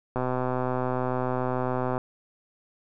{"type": "click train", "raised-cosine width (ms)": 1, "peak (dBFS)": -14, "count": 232, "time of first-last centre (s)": [0.16, 1.979], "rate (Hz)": 127, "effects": []}